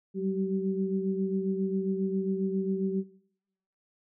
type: tone cluster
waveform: sine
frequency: 189.5 / 196.9 / 384 Hz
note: F#3 / G3 / G4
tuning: +42 / +8 / -36 cents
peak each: -30 / -34 / -31 dBFS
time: 0.14-3.04 s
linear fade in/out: 50 ms
effects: noise-tail reverb RT60 0.8 s tail -21 dB re dry